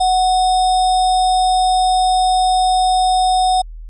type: tone with sample-and-hold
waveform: sine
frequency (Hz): 740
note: F#5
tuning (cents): 0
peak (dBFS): -11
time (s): 0-3.62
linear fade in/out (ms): 10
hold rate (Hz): 4410
effects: added 40 Hz sine -29 dBFS peak until 3.89 s + resampled to 24000 Hz